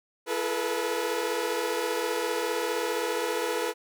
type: tone cluster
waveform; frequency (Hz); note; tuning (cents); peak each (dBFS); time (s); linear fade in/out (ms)
sawtooth; 338.3 / 428.2 / 443.3 / 487.6; E4 / A4 / A4 / B4; +45 / -47 / +13 / -22; -31 / -29 / -31 / -26; 0.26-3.74; 50
effects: none